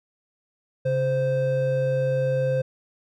triangle tone pair together, 135.91 / 520 Hz, C#3 / C5, -34 / -11 cents, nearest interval octave + major seventh, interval 2323 cents, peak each -23 / -20 dBFS, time 0.85-2.62 s, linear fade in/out 10 ms, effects none

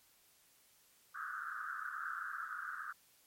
white band-pass noise, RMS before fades -43 dBFS, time 1.14-2.93 s, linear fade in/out 20 ms, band 1200 to 1600 Hz, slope 96 dB/octave, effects white hiss -68 dBFS RMS until 3.26 s + MP3 64 kbps

